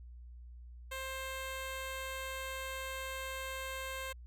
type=tone; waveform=10% pulse; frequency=528 Hz; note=C5; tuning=16 cents sharp; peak=-31 dBFS; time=0.91-4.13 s; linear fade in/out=10 ms; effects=added 60 Hz sine -48 dBFS peak until 4.26 s